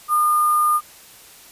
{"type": "tone with sample-and-hold", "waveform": "sine", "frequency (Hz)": 1213, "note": "D#6", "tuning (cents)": -44, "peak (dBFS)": -14, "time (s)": [0.08, 0.81], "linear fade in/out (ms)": 50, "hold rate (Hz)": 11025, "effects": ["white hiss -45 dBFS RMS until 1.51 s", "resampled to 32000 Hz"]}